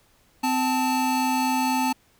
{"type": "tone pair together", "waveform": "square", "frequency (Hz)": [258, 878], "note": ["C4", "A5"], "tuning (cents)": [-24, -4], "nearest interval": "octave + major sixth", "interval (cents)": 2120, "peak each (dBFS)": [-25, -24], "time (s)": [0.43, 1.93], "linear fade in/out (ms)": 10, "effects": ["pink hiss -61 dBFS RMS until 2.19 s"]}